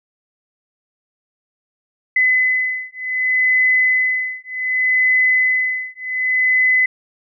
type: beating tone pair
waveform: sine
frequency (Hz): 2019 / 2019.66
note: B6 / B6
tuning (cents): +38 / +38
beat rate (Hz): 0.66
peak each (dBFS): -17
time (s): 2.16-6.86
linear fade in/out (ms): 5
effects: none